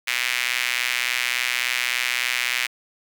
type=tone with high-pass filter; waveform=sawtooth; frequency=123.47 Hz; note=B2; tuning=in tune; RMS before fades=-24 dBFS; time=0.07-2.67 s; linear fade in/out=10 ms; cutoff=2200 Hz; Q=2.7; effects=none